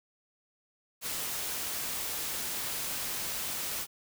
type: noise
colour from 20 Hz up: white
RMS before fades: -35 dBFS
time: 1.01-3.87 s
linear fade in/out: 50 ms
effects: none